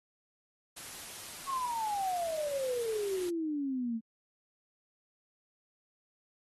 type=noise; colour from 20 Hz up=white; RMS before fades=-45 dBFS; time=0.76-3.3 s; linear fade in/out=10 ms
type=exponential sweep; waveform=sine; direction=down; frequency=1112 to 220 Hz; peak=-31 dBFS; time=1.46-4.01 s; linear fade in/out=50 ms
effects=AAC 32 kbps